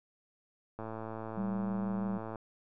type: click train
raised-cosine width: 1 ms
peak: -27 dBFS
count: 175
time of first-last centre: 0.79-2.358 s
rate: 111 Hz
type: tone with vibrato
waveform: sine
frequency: 196 Hz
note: G3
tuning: in tune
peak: -32 dBFS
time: 1.37-2.18 s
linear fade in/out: 10 ms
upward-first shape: sine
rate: 4.9 Hz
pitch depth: 10 cents each way
effects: none